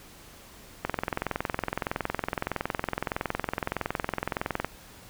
click train, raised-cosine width 0.5 ms, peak -12 dBFS, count 83, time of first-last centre 0.85-4.646 s, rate 21.6 Hz, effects pink hiss -50 dBFS RMS until 5.09 s

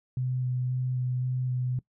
sine tone with vibrato, 126.7 Hz, B2, 45 cents sharp, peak -26 dBFS, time 0.17-1.79 s, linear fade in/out 2 ms, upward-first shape square, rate 1.9 Hz, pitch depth 10 cents each way, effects noise-tail reverb RT60 0.1 s tail -20 dB re dry

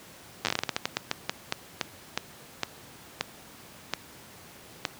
slowing click train, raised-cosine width 0.2 ms, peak -8 dBFS, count 22, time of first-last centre 0.45-4.852 s, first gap 9 ms, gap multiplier 1.26, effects pink hiss -49 dBFS RMS until 4.99 s + high-pass 100 Hz 12 dB/octave

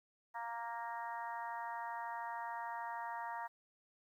harmonic tone, 233.1 Hz, A#3, in tune, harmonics 3 / 4 / 5 / 6 / 7 / 8, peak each -48 / -42 / -51 / -54 / -54 / -51 dBFS, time 0.34-3.48 s, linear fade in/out 20 ms, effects 12-bit

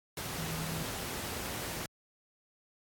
sine tone in noise, 160.8 Hz, E3, 43 cents flat, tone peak -37 dBFS, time 0.38-0.83 s, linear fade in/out 2 ms, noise pink, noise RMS -38 dBFS, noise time 0.17-1.86 s, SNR -2 dB, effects high-pass 60 Hz 12 dB/octave + AAC 64 kbps

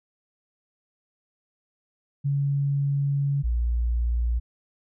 sine tone pair in turn, 140.7 / 58.85 Hz, C#3 / A#1, +26 / +17 cents, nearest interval octave + minor third, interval 1509 cents, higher first, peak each -21 dBFS, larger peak neither, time 2.24-3.43 / 3.43-4.4 s, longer first, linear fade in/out 20 ms, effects none

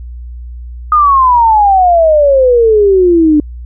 sine exponential sweep, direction down, 1244.5 to 293.7 Hz, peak -4 dBFS, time 0.92-3.4 s, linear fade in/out 2 ms, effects added 60 Hz sine -23 dBFS peak until 3.65 s

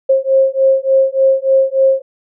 sine beating tone pair, 533 / 536.4 Hz, C5 / C5, +32 / +43 cents, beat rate 3.4 Hz, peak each -12 dBFS, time 0.09-2.02 s, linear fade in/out 10 ms, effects none

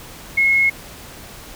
sine tone, 2170 Hz, C#7, 37 cents flat, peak -12 dBFS, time 0.37-0.7 s, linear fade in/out 10 ms, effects pink hiss -38 dBFS RMS until 1.55 s

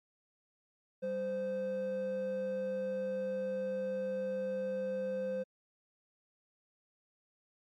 triangle tone pair together, 194.93 / 518 Hz, G3 / C5, -9 / -17 cents, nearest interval octave + perfect fourth, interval 1692 cents, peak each -39 / -31 dBFS, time 1.02-5.44 s, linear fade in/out 20 ms, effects tanh soft clip ceiling -26 dBFS + MP3 64 kbps

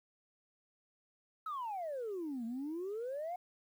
sine exponential two-way sweep, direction down then up, 1318.5 to 222.8 to 737 Hz, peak -36 dBFS, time 1.46-3.36 s, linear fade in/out 5 ms, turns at 2.45 s, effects tanh soft clip ceiling -34 dBFS + 11-bit

